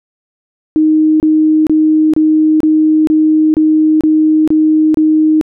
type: tone bursts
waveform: sine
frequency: 311.1 Hz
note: D#4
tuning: in tune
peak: -6 dBFS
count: 10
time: 0.76-5.412 s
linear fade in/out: 0 ms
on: 440 ms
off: 28 ms
effects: none